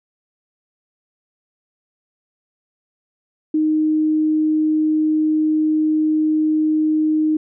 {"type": "tone", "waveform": "sine", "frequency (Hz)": 310, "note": "D#4", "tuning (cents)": -6, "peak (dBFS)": -14, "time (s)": [3.54, 7.37], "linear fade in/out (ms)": 5, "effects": []}